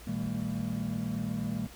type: tone cluster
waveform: triangle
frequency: 117.4 / 160 / 199.3 / 227.4 Hz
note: A#2 / D#3 / G3 / A#3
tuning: +13 / +49 / +29 / -43 cents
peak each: -36 / -36 / -33 / -33 dBFS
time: 0.07-1.67 s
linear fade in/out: 5 ms
effects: added 60 Hz sine -51 dBFS peak until 1.75 s + pink hiss -51 dBFS RMS until 1.75 s